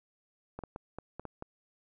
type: clicks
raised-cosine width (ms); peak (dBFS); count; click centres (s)
1; -26; 7; 0.59 / 0.637 / 0.761 / 0.986 / 1.196 / 1.253 / 1.424
effects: none